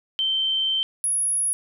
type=tone pair in turn; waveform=sine; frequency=3111 / 10464 Hz; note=G7 / E9; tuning=-14 / -14 cents; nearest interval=octave + major sixth; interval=2100 cents; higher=second; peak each=-20 dBFS; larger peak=neither; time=0.19-0.83 / 1.04-1.53 s; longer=first; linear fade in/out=0 ms; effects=none